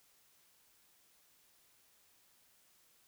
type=silence; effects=white hiss -69 dBFS RMS until 3.07 s